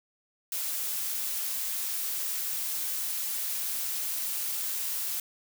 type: noise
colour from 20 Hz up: blue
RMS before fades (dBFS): -32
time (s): 0.52-5.2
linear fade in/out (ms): 2
effects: none